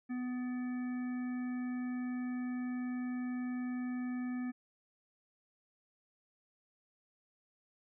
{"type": "harmonic tone with a mistuned harmonic", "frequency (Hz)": 249.4, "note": "B3", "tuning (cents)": 17, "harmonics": [1, 3, 5, 7, 9], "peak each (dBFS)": [-35, -54, -56, -53, -58], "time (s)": [0.09, 4.52], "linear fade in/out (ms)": 20, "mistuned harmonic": 9, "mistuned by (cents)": 23, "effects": []}